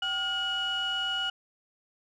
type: tone cluster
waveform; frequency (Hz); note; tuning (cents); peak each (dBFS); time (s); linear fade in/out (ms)
sine; 772 / 1424 / 2923; G5 / F6 / F#7; -27 / +33 / -22; -37 / -31 / -28; 0.02-1.3; 5
effects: tanh soft clip ceiling -23 dBFS